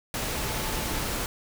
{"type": "tone in noise", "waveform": "sine", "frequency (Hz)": 874, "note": "A5", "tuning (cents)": -12, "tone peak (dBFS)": -41, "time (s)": [0.36, 1.01], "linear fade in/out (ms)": 2, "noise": "pink", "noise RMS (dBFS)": -30, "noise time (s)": [0.14, 1.26], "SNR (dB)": -14, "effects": []}